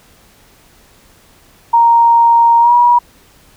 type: tone with pitch glide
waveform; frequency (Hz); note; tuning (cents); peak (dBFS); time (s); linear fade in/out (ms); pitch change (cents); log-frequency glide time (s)
sine; 932.3 to 963; A#5 to B5; 0 to -44; -5; 1.73-2.99; 10; +56; 2.6-2.73
effects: pink hiss -47 dBFS RMS until 3.56 s